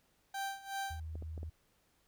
30% pulse tone with tremolo, 784 Hz, G5, in tune, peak -33 dBFS, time 0.34-1 s, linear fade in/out 5 ms, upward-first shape sine, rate 2.7 Hz, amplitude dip 85%
sine tone, 79.5 Hz, D#2, 38 cents sharp, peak -40 dBFS, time 0.9-1.5 s, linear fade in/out 10 ms
clicks, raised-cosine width 2 ms, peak -35 dBFS, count 4, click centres 1.155 / 1.224 / 1.378 / 1.431 s
effects pink hiss -73 dBFS RMS until 2.07 s

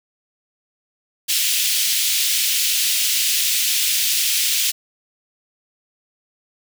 pink high-pass noise, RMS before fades -19 dBFS, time 1.28-4.72 s, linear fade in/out 20 ms, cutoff 2700 Hz, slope 24 dB/octave, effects none

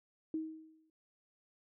sine tone with exponential decay, 316.9 Hz, D#4, 32 cents sharp, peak -32 dBFS, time 0.34-0.9 s, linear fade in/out 2 ms, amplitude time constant 120 ms, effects none

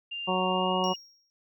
sine tone with pitch glide, 2794 to 2868 Hz, F7 to F7, 0 to +45 cents, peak -33 dBFS, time 0.11-0.96 s, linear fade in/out 10 ms, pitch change +45 cents, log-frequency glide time 0.47-0.83 s
harmonic tone, 185 Hz, F#3, in tune, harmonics 1 / 2 / 3 / 4 / 5 / 6, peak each -31 / -32 / -32 / -32 / -31 / -33 dBFS, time 0.27-0.94 s, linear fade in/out 20 ms
triangle tone with exponential decay, 5588 Hz, F8, in tune, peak -32 dBFS, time 0.84-1.3 s, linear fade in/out 0 ms, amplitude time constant 100 ms
effects none

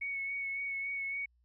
sine tone with vibrato, 2217 Hz, C#7, in tune, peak -34 dBFS, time 0.01-1.26 s, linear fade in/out 10 ms, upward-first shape sine, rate 3.6 Hz, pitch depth 19 cents each way, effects added 60 Hz sine -67 dBFS peak until 1.44 s

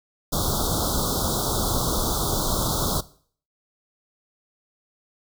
pink band-stop noise, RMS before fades -24 dBFS, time 0.32-3.01 s, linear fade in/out 10 ms, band 1400 to 3400 Hz, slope 96 dB/octave, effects noise-tail reverb RT60 0.5 s tail -18 dB re dry

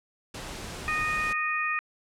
pink noise, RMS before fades -38 dBFS, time 0.34-1.33 s, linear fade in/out 5 ms
harmonic tone, 618 Hz, D#5, 12 cents flat, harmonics 2 / 3 / 4, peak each -30 / -30 / -30 dBFS, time 0.88-1.79 s, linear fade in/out 0 ms
effects low-pass 9000 Hz 12 dB/octave

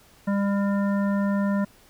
harmonic tone, 200 Hz, G3, 35 cents sharp, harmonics 1 / 3 / 5 / 7 / 9, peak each -21 / -31 / -35 / -38 / -40 dBFS, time 0.27-1.65 s, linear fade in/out 10 ms, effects pink hiss -55 dBFS RMS until 1.89 s

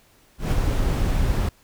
brown noise with ADSR envelope, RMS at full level -18 dBFS, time 0.38-1.49 s, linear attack 140 ms, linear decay 19 ms, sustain -3 dB, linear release 4 ms, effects pink hiss -57 dBFS RMS until 1.63 s

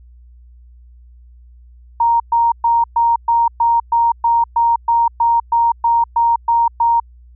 sine tone bursts, 932.3 Hz, A#5, in tune, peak -10 dBFS, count 16, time 2-7 s, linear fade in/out 5 ms, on 200 ms, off 120 ms, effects added 60 Hz sine -40 dBFS peak until 7.35 s

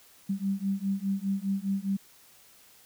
sine beating tone pair, 193.5 / 198.4 Hz, G3 / G3, -22 / +21 cents, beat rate 4.9 Hz, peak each -30 dBFS, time 0.29-1.97 s, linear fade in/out 10 ms, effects white hiss -57 dBFS RMS until 2.85 s

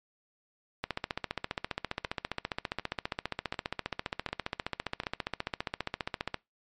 two click trains, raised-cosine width 0.3 ms, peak -15 / -23 dBFS, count 83 / 5, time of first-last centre 0.84-6.343 / 2.05-5.035 s, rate 14.9 / 1.34 Hz, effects noise-tail reverb RT60 0.2 s tail -22 dB re dry + MP3 48 kbps

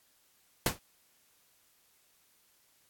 pink noise with exponential decay, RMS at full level -23 dBFS, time 0.66-0.79 s, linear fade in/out 2 ms, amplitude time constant 28 ms, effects white hiss -68 dBFS RMS until 2.89 s + AAC 64 kbps

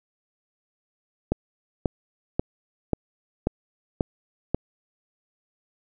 click train, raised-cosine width 2 ms, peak -8 dBFS, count 7, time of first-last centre 1.32-4.546 s, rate 1.86 Hz, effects none

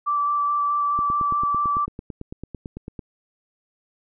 sine tone with vibrato, 1164 Hz, D6, 16 cents flat, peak -19 dBFS, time 0.06-1.86 s, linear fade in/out 20 ms, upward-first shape square, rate 4.7 Hz, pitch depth 8 cents each way
click train, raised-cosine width 3 ms, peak -20 dBFS, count 19, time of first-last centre 0.99-2.992 s, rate 8.99 Hz
effects none

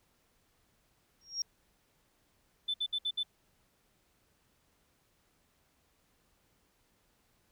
sine tone with exponential growth, 5588 Hz, F8, in tune, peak -27 dBFS, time 1.21-1.42 s, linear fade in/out 2 ms, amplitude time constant 45 ms
sine tone bursts, 3517 Hz, A7, 1 cent flat, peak -29 dBFS, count 5, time 2.68-3.233 s, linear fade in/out 10 ms, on 61 ms, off 62 ms
effects tanh soft clip ceiling -25 dBFS + pink hiss -72 dBFS RMS until 7.51 s

